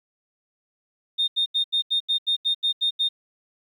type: tone bursts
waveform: sine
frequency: 3661 Hz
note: A#7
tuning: 32 cents flat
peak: -18 dBFS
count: 11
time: 1.18-3.09 s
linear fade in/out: 20 ms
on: 100 ms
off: 81 ms
effects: tanh soft clip ceiling -14 dBFS + 10-bit